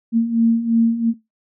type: beating tone pair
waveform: sine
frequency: 227.3 / 230.2 Hz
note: A#3 / A#3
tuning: -43 / -22 cents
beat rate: 2.9 Hz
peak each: -19 / -14 dBFS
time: 0.12-1.14 s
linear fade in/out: 50 ms
effects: noise-tail reverb RT60 0.2 s tail -19 dB re dry